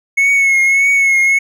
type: tone with vibrato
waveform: triangle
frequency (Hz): 2190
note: C#7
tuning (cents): -22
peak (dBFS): -7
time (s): 0.17-1.39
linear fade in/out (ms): 10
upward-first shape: triangle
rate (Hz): 1.7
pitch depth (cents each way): 42
effects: none